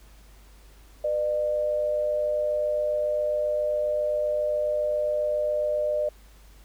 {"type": "tone pair together", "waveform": "sine", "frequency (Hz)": [493.9, 601.3], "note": ["B4", "D5"], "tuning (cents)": [0, 41], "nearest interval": "minor third", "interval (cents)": 341, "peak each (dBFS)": [-32, -23], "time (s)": [1.04, 6.09], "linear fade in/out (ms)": 5, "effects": ["added 50 Hz sine -49 dBFS peak until 6.64 s", "pink hiss -57 dBFS RMS until 6.64 s"]}